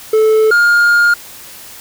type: tone pair in turn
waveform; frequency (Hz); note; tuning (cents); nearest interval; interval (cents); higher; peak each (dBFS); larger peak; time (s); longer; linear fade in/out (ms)
triangle; 436.3 / 1415.1; A4 / F6; -15 / +22; octave + minor sixth; 2037; second; -5; neither; 0.13-0.51 / 0.51-1.14; second; 5
effects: white hiss -34 dBFS RMS until 1.8 s